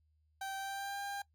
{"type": "tone with pitch glide", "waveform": "30% pulse", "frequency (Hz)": [778, 800.8], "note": ["G5", "G5"], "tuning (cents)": [-13, 37], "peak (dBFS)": -36, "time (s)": [0.41, 1.22], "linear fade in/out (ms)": 5, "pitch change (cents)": 50, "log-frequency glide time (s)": [0.57, 1], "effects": ["noise-tail reverb RT60 0.1 s tail -19 dB re dry", "added 77 Hz sine -70 dBFS peak until 1.34 s"]}